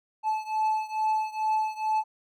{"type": "beating tone pair", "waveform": "triangle", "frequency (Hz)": [867, 869.3], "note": ["A5", "A5"], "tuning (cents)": [-26, -21], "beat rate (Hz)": 2.3, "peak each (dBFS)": [-25, -27], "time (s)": [0.23, 2.04], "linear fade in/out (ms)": 50, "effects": []}